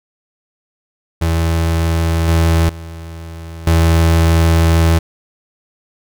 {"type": "tone with level steps", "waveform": "35% pulse", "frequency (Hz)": 82.41, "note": "E2", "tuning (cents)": 0, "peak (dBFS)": [-11, -8, -26, -7], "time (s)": [1.21, 4.99], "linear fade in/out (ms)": 10, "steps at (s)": [2.28, 2.69, 3.67], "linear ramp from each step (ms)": 2, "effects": []}